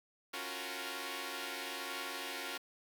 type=chord; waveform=5% pulse; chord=Gb major seventh; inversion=second; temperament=equal; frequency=277.2 / 349.2 / 370 / 466.2 Hz; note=Db4 / F4 / Gb4 / Bb4; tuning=0 / 0 / 0 / 0 cents; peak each=-34 dBFS; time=0.33-2.58 s; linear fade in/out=10 ms; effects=10-bit